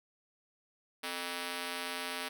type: ring-modulated tone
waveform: 5% pulse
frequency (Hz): 351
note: F4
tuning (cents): +9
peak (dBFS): -22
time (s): 1.03-2.29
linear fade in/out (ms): 10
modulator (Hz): 89.9
effects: none